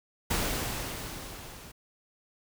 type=noise with level ramp; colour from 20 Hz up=pink; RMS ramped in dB=-28 to -48 dBFS; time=0.3-1.72 s; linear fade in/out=10 ms; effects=none